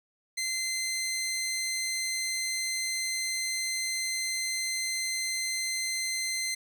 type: tone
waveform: 15% pulse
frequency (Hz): 2069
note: C7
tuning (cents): -20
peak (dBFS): -23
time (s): 0.37-6.55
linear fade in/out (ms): 10
effects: none